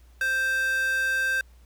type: tone with high-pass filter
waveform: square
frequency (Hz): 523.3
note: C5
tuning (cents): 0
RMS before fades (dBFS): -25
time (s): 0.21-1.41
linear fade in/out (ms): 2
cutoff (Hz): 1500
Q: 4.6
effects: added 60 Hz sine -50 dBFS peak until 1.65 s + pink hiss -63 dBFS RMS until 1.65 s